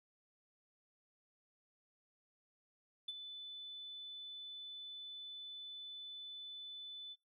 sine tone with ADSR envelope, 3500 Hz, A7, 10 cents flat, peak -36 dBFS, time 3.08-7.16 s, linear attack 7 ms, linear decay 29 ms, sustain -10 dB, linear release 41 ms, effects noise-tail reverb RT60 0.2 s tail -21 dB re dry + tanh soft clip ceiling -36 dBFS

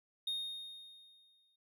triangle tone with exponential decay, 3700 Hz, A#7, 14 cents flat, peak -32 dBFS, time 0.27-1.56 s, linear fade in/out 5 ms, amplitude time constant 280 ms, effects none

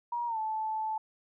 sine tone with pitch glide, 952 to 873 Hz, A#5 to A5, +36 to -14 cents, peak -30 dBFS, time 0.12-0.98 s, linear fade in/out 5 ms, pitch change -150 cents, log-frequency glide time 0.27-0.38 s, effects none

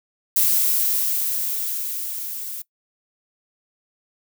violet noise with level ramp, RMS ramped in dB -17 to -32 dBFS, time 0.36-2.62 s, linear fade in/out 5 ms, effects noise-tail reverb RT60 0.1 s tail -21 dB re dry

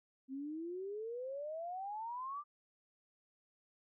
sine exponential sweep, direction up, 259.4 to 1200 Hz, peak -40 dBFS, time 0.28-2.44 s, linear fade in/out 50 ms, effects none

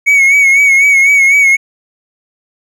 triangle tone with vibrato, 2216 Hz, C#7, 1 cent flat, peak -3 dBFS, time 0.06-1.57 s, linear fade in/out 20 ms, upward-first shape sine, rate 4 Hz, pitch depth 52 cents each way, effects none

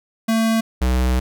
square tone pair in turn, 224.6 / 63.03 Hz, A3 / B1, +36 / +36 cents, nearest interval octave + minor seventh, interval 2200 cents, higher first, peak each -16 dBFS, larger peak neither, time 0.28-0.61 / 0.81-1.2 s, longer second, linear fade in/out 10 ms, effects none

